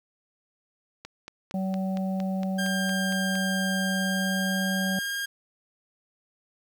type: click train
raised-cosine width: 0.2 ms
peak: -22 dBFS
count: 11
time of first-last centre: 1.05-3.354 s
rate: 4.34 Hz
type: harmonic tone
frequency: 190 Hz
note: F#3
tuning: 46 cents sharp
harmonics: 1 / 3 / 4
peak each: -26 / -36 / -38 dBFS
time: 1.54-4.99 s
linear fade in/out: 2 ms
type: tone with pitch glide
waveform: sawtooth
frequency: 1600 to 1615.8 Hz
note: G6 to G#6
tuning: +35 to -48 cents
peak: -25 dBFS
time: 2.58-5.26 s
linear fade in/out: 10 ms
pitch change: +17 cents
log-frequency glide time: 3.81-5.13 s
effects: 9-bit